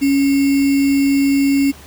sine tone with sample-and-hold, 277.2 Hz, C#4, in tune, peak -11 dBFS, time 0.01-1.72 s, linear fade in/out 20 ms, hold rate 2450 Hz, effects added 73 Hz sine -41 dBFS peak until 1.86 s + pink hiss -41 dBFS RMS until 1.86 s

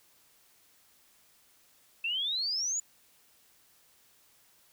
sine exponential sweep, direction up, 2637 to 7040 Hz, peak -29 dBFS, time 2.04-2.8 s, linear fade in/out 5 ms, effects white hiss -64 dBFS RMS until 4.72 s

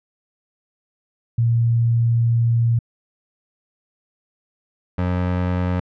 sine / 25% pulse tone pair in turn, 116.7 / 90.01 Hz, A#2 / F#2, +2 / -47 cents, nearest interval major third, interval 449 cents, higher first, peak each -14 / -15 dBFS, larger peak first, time 1.38-2.79 / 4.98-5.8 s, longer first, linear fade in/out 5 ms, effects low-pass 2000 Hz 12 dB/octave

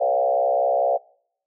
sine tone with frequency modulation, 627 Hz, D#5, 13 cents sharp, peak -17 dBFS, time 0-0.98 s, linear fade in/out 20 ms, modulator 64.6 Hz, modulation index 1.9, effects noise-tail reverb RT60 0.7 s tail -26 dB re dry

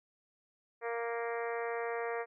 harmonic tone, 233.1 Hz, A#3, in tune, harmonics 2 / 3 / 4 / 5 / 6 / 7 / 8 / 9 / 10, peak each -36 / -41 / -45 / -45 / -48 / -48 / -45 / -49 / -52 dBFS, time 0.81-2.26 s, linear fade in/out 50 ms, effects none

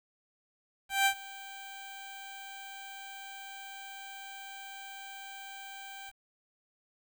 15% pulse tone with ADSR envelope, 784 Hz, G5, in tune, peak -16 dBFS, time 0.89-6.12 s, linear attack 170 ms, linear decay 80 ms, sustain -22 dB, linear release 31 ms, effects 9-bit

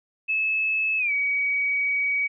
sine tone with pitch glide, 2600 to 2263 Hz, E7 to C#7, -24 to +35 cents, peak -21 dBFS, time 0.28-2.28 s, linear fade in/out 20 ms, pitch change -241 cents, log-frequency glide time 0.98-1.12 s, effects none

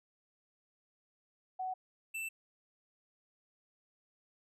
sine / square tone pair in turn, 747 / 2662 Hz, F#5 / E7, +16 / +16 cents, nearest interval octave + minor seventh, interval 2200 cents, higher second, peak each -35 / -38 dBFS, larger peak first, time 1.59-1.74 / 2.14-2.29 s, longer neither, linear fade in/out 10 ms, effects resampled to 32000 Hz

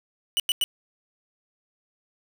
45% pulse tone bursts, 2960 Hz, F#7, in tune, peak -20 dBFS, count 3, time 0.37-0.64 s, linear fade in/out 0 ms, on 28 ms, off 93 ms, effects none

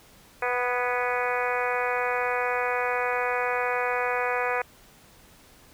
harmonic tone with a mistuned harmonic, 246.9 Hz, B3, in tune, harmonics 2 / 3 / 4 / 5 / 6 / 7 / 8 / 9 / 10, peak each -29 / -31 / -32 / -33 / -34 / -34 / -35 / -36 / -36 dBFS, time 0.42-4.62 s, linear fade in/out 5 ms, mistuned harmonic 7, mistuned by -30 cents, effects pink hiss -54 dBFS RMS until 5.73 s

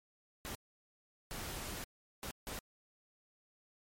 pink noise bursts at uneven times, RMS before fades -43 dBFS, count 4, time 0.45-0.55 / 1.31-1.84 / 2.23-2.31 / 2.47-2.59 s, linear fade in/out 0 ms, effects MP3 64 kbps

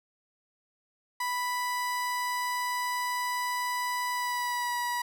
30% pulse tone with pitch glide, 987.8 to 970.3 Hz, B5 to B5, 0 to -31 cents, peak -26 dBFS, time 1.2-5.02 s, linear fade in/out 5 ms, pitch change -31 cents, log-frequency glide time 4.12-4.76 s, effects none

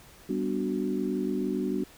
sine chord, G major seventh, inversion none, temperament equal, 196 / 246.9 / 293.7 / 370 Hz, G3 / B3 / D4 / F#4, 0 / 0 / 0 / 0 cents, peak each -32 dBFS, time 0.29-1.84 s, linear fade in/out 5 ms, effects pink hiss -53 dBFS RMS until 1.97 s

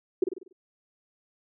sine tone with echo, 369.7 Hz, F#4, 1 cent flat, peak -17 dBFS, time 0.22-0.24 s, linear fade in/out 5 ms, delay 48 ms, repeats 6, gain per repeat -6 dB, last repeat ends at 0.528 s, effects none

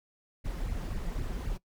brown noise with flanger, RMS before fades -34 dBFS, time 0.44-1.58 s, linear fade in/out 20 ms, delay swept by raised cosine 0.41 to 5.81 ms, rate 3.9 Hz, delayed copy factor +0.95, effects noise-tail reverb RT60 0.1 s tail -20 dB re dry

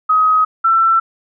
sine tone pair in turn, 1264 / 1339.6 Hz, D#6 / E6, +27 / +27 cents, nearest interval minor second, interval 100 cents, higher second, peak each -9 / -9 dBFS, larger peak neither, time 0.09-0.45 / 0.64-1 s, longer neither, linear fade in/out 10 ms, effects none

